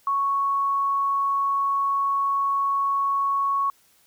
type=tone; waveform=sine; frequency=1108.7 Hz; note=C#6; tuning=in tune; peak=-20 dBFS; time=0.07-3.7 s; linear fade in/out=2 ms; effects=white hiss -60 dBFS RMS until 4.06 s